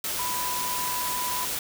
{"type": "tone in noise", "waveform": "sine", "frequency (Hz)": 991, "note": "B5", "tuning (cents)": 6, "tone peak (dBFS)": -30, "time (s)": [0.19, 1.45], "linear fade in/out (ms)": 2, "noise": "white", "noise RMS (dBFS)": -30, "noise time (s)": [0.04, 1.59], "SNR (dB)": -3, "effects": []}